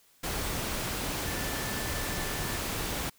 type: tone in noise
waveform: sine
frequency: 1760 Hz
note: A6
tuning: in tune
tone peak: -42 dBFS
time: 1.26-2.58 s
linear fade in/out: 10 ms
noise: pink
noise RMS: -33 dBFS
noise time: 0.23-3.1 s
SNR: -12 dB
effects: white hiss -63 dBFS RMS until 3.18 s